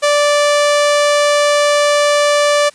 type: tone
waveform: sawtooth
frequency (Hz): 585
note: D5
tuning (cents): -7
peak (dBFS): -6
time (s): 0.02-2.7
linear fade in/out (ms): 20
effects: white hiss -45 dBFS RMS until 2.74 s + resampled to 22050 Hz